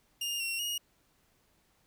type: tone with pitch steps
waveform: sawtooth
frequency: 2824 / 2735 / 2872 Hz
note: F7 / F7 / F7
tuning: +19 / -37 / +48 cents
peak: -29 dBFS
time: 0.21-0.78 s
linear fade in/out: 5 ms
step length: 190 ms
effects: pink hiss -70 dBFS RMS until 1.86 s

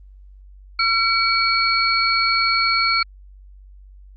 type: tone cluster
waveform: sine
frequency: 1358 / 2273 / 4368 Hz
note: F6 / C#7 / C#8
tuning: -49 / +43 / -26 cents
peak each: -20 dBFS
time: 0.79-3.03 s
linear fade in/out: 5 ms
effects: added 48 Hz sine -41 dBFS peak until 4.16 s + Opus 24 kbps

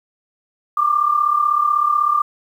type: tone pair together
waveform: sine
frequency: 1161 / 1197.1 Hz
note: D6 / D6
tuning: -20 / +33 cents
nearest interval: minor second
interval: 53 cents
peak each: -19 / -15 dBFS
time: 0.77-2.22 s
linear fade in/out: 5 ms
effects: 8-bit

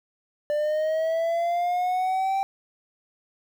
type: linear sweep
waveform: triangle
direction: up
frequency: 589 to 784 Hz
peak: -20 dBFS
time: 0.5-2.43 s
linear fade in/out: 0 ms
effects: 9-bit

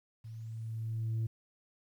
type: tone with level ramp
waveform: sine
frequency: 112.3 Hz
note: A2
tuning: 36 cents sharp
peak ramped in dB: -43 to -27 dBFS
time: 0.24-1.27 s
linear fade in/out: 10 ms
effects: tanh soft clip ceiling -29 dBFS + 11-bit

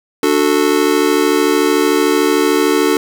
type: chord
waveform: square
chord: D major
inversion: none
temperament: just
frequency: 293.7 / 367.1 / 440.5 Hz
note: D4 / F#4 / A4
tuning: 0 / -14 / +2 cents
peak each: -16 dBFS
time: 0.23-2.97 s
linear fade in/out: 2 ms
effects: 7-bit

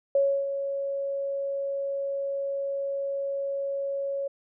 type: tone with ADSR envelope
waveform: sine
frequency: 554.4 Hz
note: C#5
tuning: in tune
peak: -18 dBFS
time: 0.15-4.28 s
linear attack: 3 ms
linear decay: 300 ms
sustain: -9 dB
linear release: 9 ms
effects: none

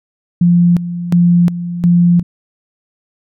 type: tone with tremolo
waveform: sine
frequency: 173.9 Hz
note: F3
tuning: 7 cents flat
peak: -6 dBFS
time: 0.41-2.23 s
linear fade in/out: 5 ms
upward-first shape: square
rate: 1.4 Hz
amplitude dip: 75%
effects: none

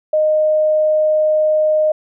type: tone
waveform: sine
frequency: 617 Hz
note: D#5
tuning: 15 cents flat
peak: -11 dBFS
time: 0.13-1.92 s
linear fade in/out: 5 ms
effects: none

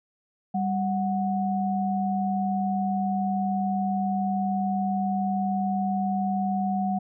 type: tone pair together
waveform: sine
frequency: 196 / 737 Hz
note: G3 / F#5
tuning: 0 / -7 cents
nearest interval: octave + major seventh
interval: 2293 cents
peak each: -25 / -27 dBFS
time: 0.54-6.99 s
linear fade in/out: 10 ms
effects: none

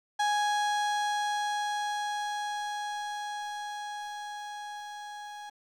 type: tone with level ramp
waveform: 35% pulse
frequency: 830.6 Hz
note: G#5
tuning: in tune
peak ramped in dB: -23 to -39 dBFS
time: 0.19-5.5 s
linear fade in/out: 10 ms
effects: low-pass 7000 Hz 12 dB/octave + 10-bit

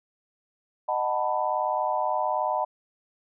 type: chord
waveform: sine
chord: B dominant seventh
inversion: first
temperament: just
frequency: 617.4 / 740.8 / 889 / 987.8 Hz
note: D#5 / F#5 / A5 / B5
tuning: -14 / +2 / +18 / 0 cents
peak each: -29 dBFS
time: 0.88-2.65 s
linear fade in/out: 10 ms
effects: none

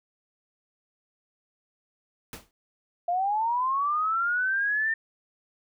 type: noise with exponential decay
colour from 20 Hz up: pink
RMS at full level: -35 dBFS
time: 2.33-2.51 s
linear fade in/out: 1 ms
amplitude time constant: 37 ms
type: linear sweep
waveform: sine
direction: up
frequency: 683 to 1814 Hz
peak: -23 dBFS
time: 3.08-4.94 s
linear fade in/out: 5 ms
effects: none

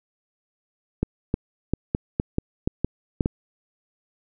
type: clicks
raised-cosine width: 3 ms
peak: -8 dBFS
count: 10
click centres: 1.03 / 1.341 / 1.736 / 1.949 / 2.199 / 2.384 / 2.675 / 2.846 / 3.208 / 3.259 s
effects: none

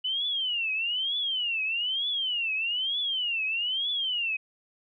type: tone with vibrato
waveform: sine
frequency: 2960 Hz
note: F#7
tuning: in tune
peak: -26 dBFS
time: 0.04-4.37 s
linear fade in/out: 10 ms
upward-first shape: triangle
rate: 1.1 Hz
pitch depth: 280 cents each way
effects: none

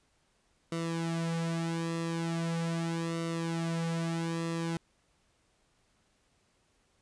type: tone with flanger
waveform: sawtooth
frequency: 166.1 Hz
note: E3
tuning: 13 cents sharp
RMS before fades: -33 dBFS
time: 0.72-4.77 s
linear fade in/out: 2 ms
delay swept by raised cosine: 1.2 to 4.7 ms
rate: 0.4 Hz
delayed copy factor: -0.75
effects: pink hiss -71 dBFS RMS until 7.01 s + resampled to 22050 Hz

